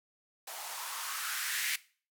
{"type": "noise with band-pass filter sweep", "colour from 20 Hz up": "violet", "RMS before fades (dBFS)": -37, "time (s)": [0.47, 1.76], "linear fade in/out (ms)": 5, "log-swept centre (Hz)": [690, 2100], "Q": 3.3, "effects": ["noise-tail reverb RT60 0.4 s tail -19 dB re dry"]}